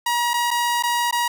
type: tone with dropouts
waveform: sawtooth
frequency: 955 Hz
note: A#5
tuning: 42 cents sharp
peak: -15 dBFS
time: 0.06-1.28 s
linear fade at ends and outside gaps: 5 ms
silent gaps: 0.335-0.339 / 0.507-0.511 / 0.826-0.835 / 1.111-1.125 s
effects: none